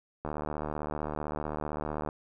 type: click train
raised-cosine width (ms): 1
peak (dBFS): -20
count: 140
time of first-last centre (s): 0.25-2.089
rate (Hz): 75.6
effects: none